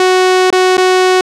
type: tone with dropouts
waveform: sawtooth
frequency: 370 Hz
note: F#4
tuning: in tune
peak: -3 dBFS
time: 0-1.21 s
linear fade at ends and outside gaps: 2 ms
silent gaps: 0.504-0.526 / 0.77-0.779 s
effects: low-pass 7000 Hz 12 dB/octave